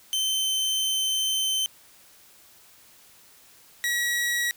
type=tone pair in turn; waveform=sawtooth; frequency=3086 / 1918.4 Hz; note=G7 / A#6; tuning=-28 / +49 cents; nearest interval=minor sixth; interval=823 cents; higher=first; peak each=-20 dBFS; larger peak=neither; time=0.13-1.66 / 3.84-4.51 s; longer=first; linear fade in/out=0 ms; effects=white hiss -54 dBFS RMS until 4.56 s